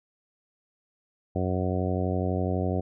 harmonic tone, 92 Hz, F#2, 9 cents flat, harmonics 1 / 2 / 3 / 4 / 5 / 6 / 7 / 8, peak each -28 / -31 / -33 / -34 / -35 / -36 / -36 / -37 dBFS, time 1.35-2.81 s, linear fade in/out 10 ms, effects none

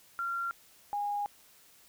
sine tone pair in turn, 1378 / 819.4 Hz, F6 / G#5, -24 / -24 cents, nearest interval major sixth, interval 900 cents, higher first, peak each -31 / -30 dBFS, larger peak second, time 0.19-0.51 / 0.93-1.26 s, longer second, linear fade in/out 0 ms, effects white hiss -60 dBFS RMS until 1.88 s

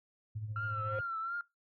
sine tone with tremolo, 107.3 Hz, A2, 43 cents flat, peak -34 dBFS, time 0.35-1.01 s, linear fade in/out 10 ms, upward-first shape triangle, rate 14 Hz, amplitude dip 65%
sine tone with exponential growth, 530 Hz, C5, 22 cents sharp, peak -32 dBFS, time 0.48-0.99 s, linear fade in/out 2 ms, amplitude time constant 110 ms
sine tone with vibrato, 1361 Hz, F6, 45 cents flat, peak -34 dBFS, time 0.56-1.41 s, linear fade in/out 2 ms, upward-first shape triangle, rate 2.8 Hz, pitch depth 70 cents each way
effects noise-tail reverb RT60 0.2 s tail -21 dB re dry + tanh soft clip ceiling -27 dBFS

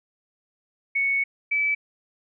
sine tone pair in turn, 2217 / 2303 Hz, C#7 / D7, 0 / -34 cents, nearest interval minor second, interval 66 cents, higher second, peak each -20 dBFS, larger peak neither, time 0.95-1.24 / 1.51-1.75 s, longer first, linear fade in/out 10 ms, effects none

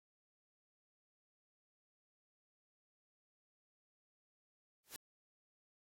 white noise with exponential growth, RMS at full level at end -43 dBFS, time 4.84-4.96 s, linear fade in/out 0 ms, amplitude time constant 26 ms, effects AAC 48 kbps

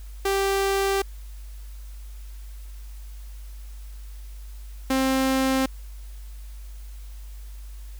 sawtooth tone pair in turn, 392 / 264.6 Hz, G4 / C4, 0 / +20 cents, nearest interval perfect fifth, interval 680 cents, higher first, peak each -17 / -16 dBFS, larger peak second, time 0.25-1.02 / 4.9-5.66 s, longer first, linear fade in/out 5 ms, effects added 50 Hz sine -36 dBFS peak until 7.99 s + white hiss -54 dBFS RMS until 7.99 s

